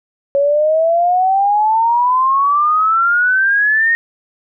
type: exponential sweep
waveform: sine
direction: up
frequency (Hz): 554.4 to 1864.7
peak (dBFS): -10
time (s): 0.35-3.95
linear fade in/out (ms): 0
effects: none